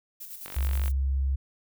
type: noise with tremolo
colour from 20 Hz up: violet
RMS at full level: -40 dBFS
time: 0.2-0.92 s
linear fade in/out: 10 ms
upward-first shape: square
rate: 9.5 Hz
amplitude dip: 45%
type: click train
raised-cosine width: 0.3 ms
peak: -23 dBFS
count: 21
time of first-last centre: 0.46-0.88 s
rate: 47.6 Hz
type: tone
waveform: sine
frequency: 67.5 Hz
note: C#2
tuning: 45 cents flat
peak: -23 dBFS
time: 0.56-1.36 s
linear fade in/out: 10 ms
effects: none